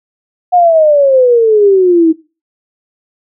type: exponential sweep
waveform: sine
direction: down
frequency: 729 to 316.1 Hz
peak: -4 dBFS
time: 0.52-2.13 s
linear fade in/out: 20 ms
effects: noise-tail reverb RT60 0.3 s tail -19 dB re dry